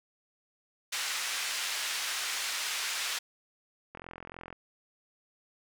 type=band-pass noise; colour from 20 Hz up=pink; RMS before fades=-34 dBFS; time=0.92-3.19 s; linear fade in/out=10 ms; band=1700 to 8400 Hz; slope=12 dB/octave
type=click train; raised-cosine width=0.5 ms; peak=-28 dBFS; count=26; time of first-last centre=3.95-4.527 s; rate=43.3 Hz
effects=none